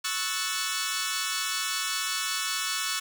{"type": "chord", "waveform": "10% pulse", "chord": "F# minor seventh", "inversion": "second", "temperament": "equal with one note detuned", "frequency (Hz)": [1108.7, 1310.9, 1480, 1760], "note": ["C#6", "E6", "F#6", "A6"], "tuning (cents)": [0, -10, 0, 0], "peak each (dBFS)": -25, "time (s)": [0.04, 3], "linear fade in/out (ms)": 10, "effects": []}